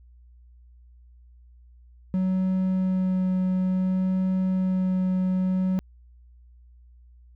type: tone with vibrato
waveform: triangle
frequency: 186.2 Hz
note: F#3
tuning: 11 cents sharp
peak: -19 dBFS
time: 2.14-5.79 s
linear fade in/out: 0 ms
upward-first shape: sine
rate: 0.58 Hz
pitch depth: 9 cents each way
effects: added 60 Hz sine -49 dBFS peak until 7.35 s